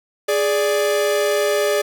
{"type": "tone pair together", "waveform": "45% pulse", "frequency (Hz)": [415.1, 585], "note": ["G#4", "D5"], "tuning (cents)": [-1, -7], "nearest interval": "tritone", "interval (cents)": 594, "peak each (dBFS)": -19, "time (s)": [0.28, 1.82], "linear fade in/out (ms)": 10, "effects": ["9-bit"]}